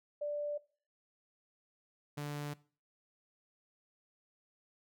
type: tone pair in turn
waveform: sine / sawtooth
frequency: 587.3 / 146.36 Hz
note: D5 / D3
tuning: 0 / -6 cents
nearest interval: 2 octaves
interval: 2406 cents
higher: first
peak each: -34 / -34 dBFS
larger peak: neither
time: 0.21-0.58 / 2.17-2.54 s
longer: neither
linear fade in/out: 10 ms
effects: noise-tail reverb RT60 0.4 s tail -20 dB re dry